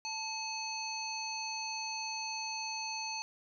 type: harmonic tone with a mistuned harmonic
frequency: 880 Hz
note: A5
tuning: in tune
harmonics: 1 / 3 / 5 / 7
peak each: -41 / -42 / -41 / -43 dBFS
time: 0.05-3.22 s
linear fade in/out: 0 ms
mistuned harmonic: 3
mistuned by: -51 cents
effects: none